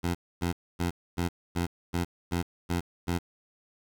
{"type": "tone bursts", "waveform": "15% pulse", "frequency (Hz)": 86.9, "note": "F2", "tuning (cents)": -8, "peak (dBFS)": -20, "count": 9, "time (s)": [0.03, 3.19], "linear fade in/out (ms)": 20, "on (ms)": 120, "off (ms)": 260, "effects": ["9-bit"]}